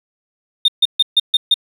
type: tone bursts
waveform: triangle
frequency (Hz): 3648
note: A#7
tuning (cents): -38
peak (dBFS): -5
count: 6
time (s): 0.65-1.542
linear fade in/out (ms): 5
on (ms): 32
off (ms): 140
effects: tanh soft clip ceiling -5 dBFS